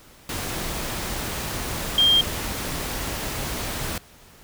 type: tone in noise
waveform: sine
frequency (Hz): 3200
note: G7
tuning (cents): +35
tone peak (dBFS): -14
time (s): 1.98-2.21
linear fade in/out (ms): 2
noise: pink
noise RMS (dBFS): -29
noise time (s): 0.29-3.98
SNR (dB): +12
effects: pink hiss -50 dBFS RMS until 4.43 s